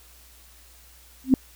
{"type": "tone with exponential growth", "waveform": "sine", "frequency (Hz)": 261.6, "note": "C4", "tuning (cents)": 0, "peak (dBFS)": -8, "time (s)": [1.24, 1.34], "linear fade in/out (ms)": 1, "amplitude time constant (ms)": 21, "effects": ["added 60 Hz sine -53 dBFS peak until 1.55 s", "white hiss -53 dBFS RMS until 1.55 s"]}